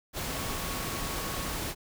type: tone in noise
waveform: sine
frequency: 1108.7 Hz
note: C#6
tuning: in tune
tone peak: -43 dBFS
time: 0.29-1.58 s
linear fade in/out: 50 ms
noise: pink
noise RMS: -34 dBFS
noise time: 0.13-1.75 s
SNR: -12 dB
effects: none